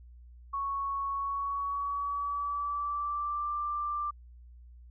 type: tone with pitch glide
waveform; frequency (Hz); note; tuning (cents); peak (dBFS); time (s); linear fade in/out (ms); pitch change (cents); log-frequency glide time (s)
sine; 1108.7 to 1181.4; C#6 to D6; 0 to +10; -30; 0.53-4.11; 10; +110; 1.12-3.51
effects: added 60 Hz sine -49 dBFS peak until 4.9 s